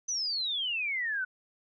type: exponential sweep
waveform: sine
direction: down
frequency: 6160 to 1466 Hz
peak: -29 dBFS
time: 0.08-1.25 s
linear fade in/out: 10 ms
effects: none